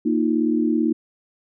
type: chord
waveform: sine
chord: Bb suspended fourth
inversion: none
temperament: equal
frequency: 233.1 / 311.1 / 349.2 Hz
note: Bb3 / Eb4 / F4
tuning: 0 / 0 / 0 cents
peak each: -21 / -20 / -25 dBFS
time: 0.05-0.93 s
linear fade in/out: 10 ms
effects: none